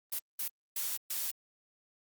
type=noise bursts at uneven times; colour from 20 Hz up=blue; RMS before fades=-35 dBFS; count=4; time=0.12-0.19 / 0.39-0.48 / 0.76-0.97 / 1.1-1.31 s; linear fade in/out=5 ms; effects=Opus 32 kbps